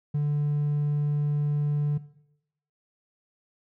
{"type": "tone", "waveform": "triangle", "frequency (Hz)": 146.83, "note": "D3", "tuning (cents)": 0, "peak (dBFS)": -20, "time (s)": [0.14, 1.98], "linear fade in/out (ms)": 10, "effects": ["noise-tail reverb RT60 0.8 s tail -19 dB re dry", "tanh soft clip ceiling -17 dBFS"]}